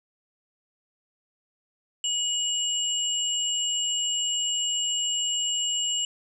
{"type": "tone pair together", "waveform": "sine", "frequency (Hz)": [2910, 7403], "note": ["F#7", "A#8"], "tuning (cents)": [-29, -13], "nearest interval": "octave + major third", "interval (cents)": 1616, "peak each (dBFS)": [-26, -28], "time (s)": [2.04, 6.05], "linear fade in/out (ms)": 2, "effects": []}